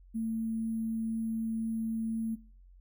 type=tone with sample-and-hold; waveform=sine; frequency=224 Hz; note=A3; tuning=31 cents sharp; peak=-30 dBFS; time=0.14-2.36 s; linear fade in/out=20 ms; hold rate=11025 Hz; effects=noise-tail reverb RT60 0.5 s tail -23 dB re dry + added 45 Hz sine -53 dBFS peak until 2.8 s